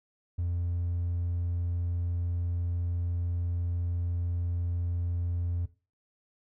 triangle tone, 87 Hz, F2, 6 cents flat, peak -25 dBFS, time 0.38-5.66 s, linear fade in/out 10 ms, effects noise-tail reverb RT60 0.3 s tail -17 dB re dry + tanh soft clip ceiling -22 dBFS

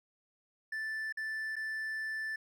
triangle tone with dropouts, 1760 Hz, A6, in tune, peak -33 dBFS, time 0.72-2.36 s, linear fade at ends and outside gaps 5 ms, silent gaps 1.125-1.171 / 1.557-1.564 s, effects none

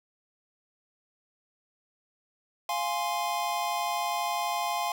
square chord, F minor, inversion none, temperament equal, 698.5 / 830.6 / 1046.5 Hz, F5 / Ab5 / C6, 0 / 0 / 0 cents, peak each -33 dBFS, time 2.69-4.92 s, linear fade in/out 2 ms, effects 11-bit

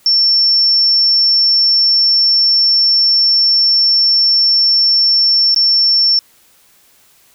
sine tone with dropouts, 5420 Hz, E8, 47 cents sharp, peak -8 dBFS, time 0.06-6.19 s, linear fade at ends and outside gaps 1 ms, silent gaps 5.545-5.561 s, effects white hiss -50 dBFS RMS until 7.34 s

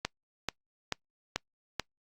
click train, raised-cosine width 0.2 ms, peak -12 dBFS, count 5, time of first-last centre 0.05-1.797 s, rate 2.29 Hz, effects noise-tail reverb RT60 0.1 s tail -26 dB re dry + Opus 48 kbps

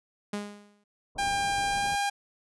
sawtooth tone with exponential decay, 205.7 Hz, G#3, 16 cents flat, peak -25 dBFS, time 0.33-0.84 s, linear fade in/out 5 ms, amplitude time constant 110 ms
pink low-pass noise, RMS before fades -42 dBFS, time 1.15-1.96 s, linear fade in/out 10 ms, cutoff 1000 Hz, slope 48 dB/octave
sawtooth tone with pitch glide, 800 to 806 Hz, G5 to G5, +35 to +48 cents, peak -22 dBFS, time 1.18-2.1 s, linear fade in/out 10 ms, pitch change +13 cents, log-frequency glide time 1.68-1.91 s
effects resampled to 24000 Hz

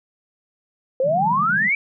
sine exponential sweep, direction up, 506 to 2349 Hz, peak -16 dBFS, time 1-1.75 s, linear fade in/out 2 ms
white band-pass noise, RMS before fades -29 dBFS, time 1.03-1.7 s, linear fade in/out 50 ms, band 150 to 200 Hz, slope 48 dB/octave
effects none

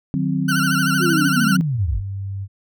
sine chord, C diminished, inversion first, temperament equal with one note detuned, 153.42 / 185 / 261.6 Hz, Eb3 / Gb3 / C4, -24 / 0 / 0 cents, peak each -22 dBFS, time 0.14-1.61 s, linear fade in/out 0 ms
40% pulse tone with vibrato, 1442 Hz, F#6, 45 cents flat, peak -18 dBFS, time 0.48-1.57 s, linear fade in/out 10 ms, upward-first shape sine, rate 13 Hz, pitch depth 110 cents each way
sine linear sweep, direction down, 370 to 34 Hz, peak -18 dBFS, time 0.99-2.02 s, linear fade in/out 50 ms
sine tone, 98 Hz, G2, in tune, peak -24 dBFS, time 1.74-2.48 s, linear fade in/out 50 ms
effects none

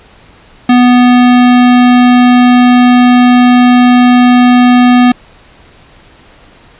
square tone, 246.8 Hz, B3, 1 cent flat, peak -3 dBFS, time 0.69-5.12 s, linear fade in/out 5 ms, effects pink hiss -40 dBFS RMS until 6.79 s + resampled to 8000 Hz

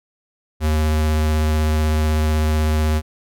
square tone with vibrato, 77.3 Hz, D#2, 11 cents flat, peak -16 dBFS, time 0.6-3.02 s, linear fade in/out 50 ms, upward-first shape triangle, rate 16 Hz, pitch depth 14 cents each way, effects none

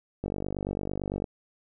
click train, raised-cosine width 2 ms, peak -18 dBFS, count 50, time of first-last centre 0.24-1.242 s, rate 48.9 Hz, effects none

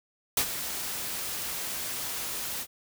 white noise with ADSR envelope, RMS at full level -23 dBFS, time 0.37-2.67 s, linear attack 3 ms, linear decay 79 ms, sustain -11 dB, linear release 62 ms, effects none

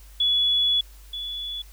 sine tone pair in turn, 3400 / 3424 Hz, G#7 / A7, +40 / -48 cents, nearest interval unison, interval 12 cents, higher second, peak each -18 / -29 dBFS, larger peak first, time 0.2-0.81 / 1.13-1.62 s, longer first, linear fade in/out 5 ms, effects added 50 Hz sine -44 dBFS peak until 1.72 s + white hiss -54 dBFS RMS until 1.72 s

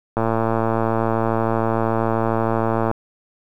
click train, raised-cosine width 1 ms, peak -6 dBFS, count 311, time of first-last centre 0.17-2.913 s, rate 113 Hz, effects 8-bit

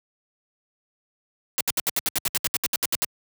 white noise bursts, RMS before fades -23 dBFS, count 16, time 1.58-3.047 s, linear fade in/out 0 ms, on 27 ms, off 69 ms, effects high-pass 80 Hz 12 dB/octave

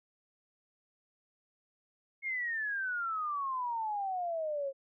sine exponential sweep, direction down, 2175 to 535 Hz, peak -32 dBFS, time 2.22-4.73 s, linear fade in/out 50 ms, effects none

